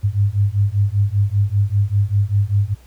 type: beating tone pair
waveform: sine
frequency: 98.8 / 103.9 Hz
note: G2 / G#2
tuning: +14 / +1 cents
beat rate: 5.1 Hz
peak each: -17 dBFS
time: 0.03-2.75 s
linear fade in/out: 20 ms
effects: added 60 Hz sine -44 dBFS peak until 2.86 s + pink hiss -53 dBFS RMS until 2.86 s